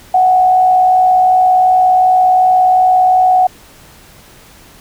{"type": "tone with frequency modulation", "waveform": "sine", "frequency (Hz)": 740, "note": "F#5", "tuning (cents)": 0, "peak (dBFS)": -6, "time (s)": [0.14, 3.47], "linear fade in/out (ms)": 5, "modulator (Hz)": 62.7, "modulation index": 0.28, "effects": ["pink hiss -41 dBFS RMS until 4.8 s"]}